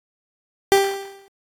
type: tone with exponential decay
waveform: 30% pulse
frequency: 393.4 Hz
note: G4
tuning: 6 cents sharp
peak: -7 dBFS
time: 0.72-1.28 s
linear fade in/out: 0 ms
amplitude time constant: 120 ms
effects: AAC 48 kbps